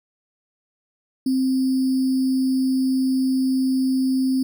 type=tone with sample-and-hold; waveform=sine; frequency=261.6 Hz; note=C4; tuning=in tune; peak=-17 dBFS; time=1.26-4.43 s; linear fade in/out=5 ms; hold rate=4900 Hz; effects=none